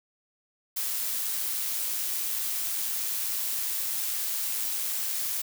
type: noise with amplitude modulation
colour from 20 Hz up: blue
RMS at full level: -29 dBFS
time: 0.76-5.42 s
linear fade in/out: 10 ms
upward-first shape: sine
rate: 109 Hz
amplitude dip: 25%
effects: none